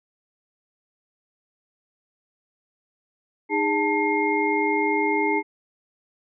sine tone cluster, 308.6 / 408.4 / 885 / 2133 Hz, D#4 / G#4 / A5 / C7, -14 / -29 / +10 / +33 cents, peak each -25 dBFS, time 3.49-5.43 s, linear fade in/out 50 ms, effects none

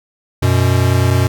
square tone pair together, 92.5 / 122.36 Hz, F#2 / B2, 0 / -16 cents, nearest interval perfect fourth, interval 484 cents, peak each -14 dBFS, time 0.42-1.28 s, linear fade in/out 10 ms, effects none

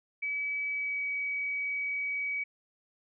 sine tone with pitch glide, 2287 to 2271 Hz, D7 to C#7, -47 to +41 cents, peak -30 dBFS, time 0.22-2.44 s, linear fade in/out 10 ms, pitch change -12 cents, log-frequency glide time 0.7-1.02 s, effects none

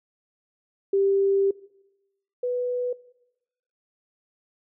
sine tone pair in turn, 393.3 / 493.9 Hz, G4 / B4, +6 / 0 cents, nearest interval major third, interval 394 cents, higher second, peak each -18 / -23 dBFS, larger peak first, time 0.93-1.51 / 2.43-2.93 s, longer first, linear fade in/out 5 ms, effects noise-tail reverb RT60 0.9 s tail -20 dB re dry

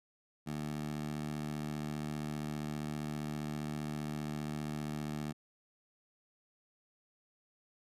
15% pulse tone with high-pass filter, 75.1 Hz, D2, 39 cents sharp, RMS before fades -39 dBFS, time 0.46-5.33 s, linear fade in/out 20 ms, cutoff 170 Hz, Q 1.7, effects resampled to 32000 Hz

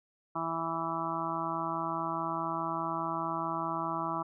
harmonic tone, 164.81 Hz, E3, in tune, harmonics 1 / 2 / 4 / 5 / 6 / 7 / 8, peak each -42 / -39 / -40 / -40 / -37 / -36 / -40 dBFS, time 0.35-4.23 s, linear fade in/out 10 ms, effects none

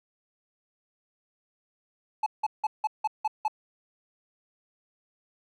triangle tone bursts, 862 Hz, A5, 36 cents flat, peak -21 dBFS, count 7, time 2.23-3.481 s, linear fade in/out 5 ms, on 33 ms, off 170 ms, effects none

